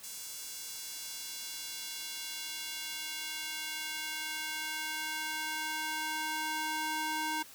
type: tone with high-pass filter sweep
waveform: square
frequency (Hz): 311.1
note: D#4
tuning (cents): 0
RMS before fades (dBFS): -38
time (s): 0.03-7.43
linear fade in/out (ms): 10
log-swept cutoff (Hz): 6500 to 750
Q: 0.98
effects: white hiss -53 dBFS RMS until 7.54 s + high-pass 60 Hz 12 dB/octave